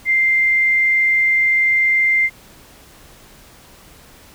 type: tone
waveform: sine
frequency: 2093 Hz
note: C7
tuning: in tune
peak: -12 dBFS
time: 0.05-2.3 s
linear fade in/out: 50 ms
effects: pink hiss -45 dBFS RMS until 4.34 s